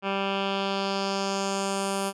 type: tone with low-pass filter sweep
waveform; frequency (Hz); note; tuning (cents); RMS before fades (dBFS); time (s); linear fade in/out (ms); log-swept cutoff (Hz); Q
10% pulse; 196; G3; 0; -28; 0.02-2.13; 50; 2400 to 11000; 2.2
effects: none